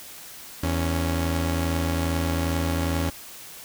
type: tone pair together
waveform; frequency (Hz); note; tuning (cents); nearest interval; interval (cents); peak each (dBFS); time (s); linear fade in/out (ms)
sawtooth; 82.41 / 277.2; E2 / C#4; 0 / 0; octave + major sixth; 2100; -20 / -24; 0.63-3.1; 5
effects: white hiss -42 dBFS RMS until 3.64 s